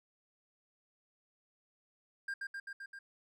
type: tone with echo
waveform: triangle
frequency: 1599 Hz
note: G6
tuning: 34 cents sharp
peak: -34 dBFS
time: 2.28-2.34 s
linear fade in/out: 5 ms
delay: 130 ms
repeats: 5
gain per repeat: -2 dB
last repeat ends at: 2.99 s
effects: none